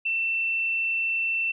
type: tone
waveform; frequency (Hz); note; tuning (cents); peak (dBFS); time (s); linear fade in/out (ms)
sine; 2684; E7; +31; -23; 0.05-1.52; 10
effects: none